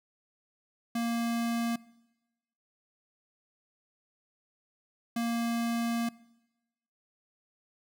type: tone bursts at uneven times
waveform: square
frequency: 233.1 Hz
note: A#3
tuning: in tune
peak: -29 dBFS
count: 2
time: 0.95-1.76 / 5.16-6.09 s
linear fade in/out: 5 ms
effects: noise-tail reverb RT60 1.0 s tail -22 dB re dry